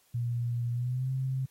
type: tone with pitch glide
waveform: sine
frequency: 119.5 to 131.83 Hz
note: A#2 to C3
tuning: +43 to +13 cents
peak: -28 dBFS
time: 0.14-1.46 s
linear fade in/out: 10 ms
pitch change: +170 cents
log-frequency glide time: 0.72-1.1 s
effects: white hiss -66 dBFS RMS until 1.5 s + AAC 48 kbps